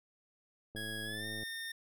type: click train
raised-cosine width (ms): 2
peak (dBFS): -34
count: 74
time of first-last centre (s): 0.75-1.432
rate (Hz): 107
type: tone with pitch glide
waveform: 25% pulse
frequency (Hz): 1661.2 to 1822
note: G#6 to A#6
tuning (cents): 0 to -40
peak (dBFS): -36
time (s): 0.76-1.72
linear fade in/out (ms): 5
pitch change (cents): +160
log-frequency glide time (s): 1.04-1.26
effects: none